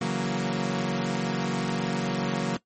sawtooth chord, F# dominant seventh, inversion second, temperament equal, 138.59 / 164.81 / 185 / 233.1 Hz, C#3 / E3 / F#3 / A#3, 0 / 0 / 0 / 0 cents, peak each -29 / -31 / -25 / -26 dBFS, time 0.01-2.57 s, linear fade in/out 5 ms, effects noise-tail reverb RT60 0.1 s tail -18 dB re dry + MP3 32 kbps

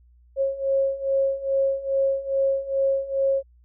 sine beating tone pair, 542 / 544.4 Hz, C#5 / C#5, -39 / -31 cents, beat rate 2.4 Hz, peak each -25 / -22 dBFS, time 0.36-3.43 s, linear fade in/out 50 ms, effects added 60 Hz sine -52 dBFS peak until 3.64 s

